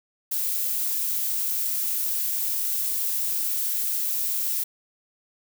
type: noise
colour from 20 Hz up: violet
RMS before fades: -26 dBFS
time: 0.31-4.64 s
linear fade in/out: 10 ms
effects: none